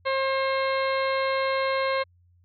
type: harmonic tone with a mistuned harmonic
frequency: 535 Hz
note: C5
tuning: 38 cents sharp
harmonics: 1 / 2 / 3 / 4 / 5 / 6 / 7 / 8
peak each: -25 / -28 / -34 / -32 / -40 / -42 / -42 / -38 dBFS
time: 0.05-2.04 s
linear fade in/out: 20 ms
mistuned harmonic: 8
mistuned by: -47 cents
effects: added 88 Hz sine -57 dBFS peak until 2.44 s